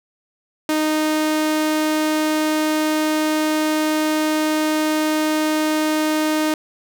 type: tone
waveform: sawtooth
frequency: 309.1 Hz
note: D#4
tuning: 11 cents flat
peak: -13 dBFS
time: 0.69-6.54 s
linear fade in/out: 2 ms
effects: none